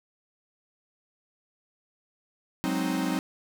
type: chord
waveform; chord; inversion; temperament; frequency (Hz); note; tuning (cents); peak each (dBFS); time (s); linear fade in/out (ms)
45% pulse; Ab dominant seventh; third; equal; 185 / 207.7 / 261.6 / 311.1; Gb3 / Ab3 / C4 / Eb4; 0 / 0 / 0 / 0; -31 / -36 / -30 / -31; 2.64-3.19; 0
effects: none